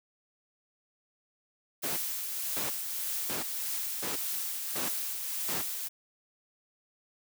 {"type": "noise with tremolo", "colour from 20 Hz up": "blue", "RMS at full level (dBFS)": -33, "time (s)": [1.82, 5.89], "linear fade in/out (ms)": 20, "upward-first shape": "triangle", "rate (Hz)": 1.7, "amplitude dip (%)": 35}
{"type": "noise bursts", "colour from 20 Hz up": "pink", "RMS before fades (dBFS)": -35, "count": 6, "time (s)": [1.83, 5.62], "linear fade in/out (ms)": 10, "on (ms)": 140, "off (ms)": 590}
{"effects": ["high-pass 200 Hz 12 dB/octave"]}